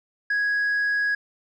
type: tone with tanh clipping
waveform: sine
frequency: 1661.2 Hz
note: G#6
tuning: in tune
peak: -21 dBFS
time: 0.3-1.15 s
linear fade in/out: 5 ms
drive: 1 dB
effects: none